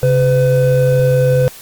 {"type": "tone pair together", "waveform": "triangle", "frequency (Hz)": [134.57, 505], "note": ["C3", "B4"], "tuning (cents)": [49, 39], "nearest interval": "octave + major seventh", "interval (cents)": 2290, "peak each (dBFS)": -10, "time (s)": [0.03, 1.48], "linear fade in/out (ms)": 0, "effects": ["white hiss -36 dBFS RMS until 1.61 s", "Opus 48 kbps"]}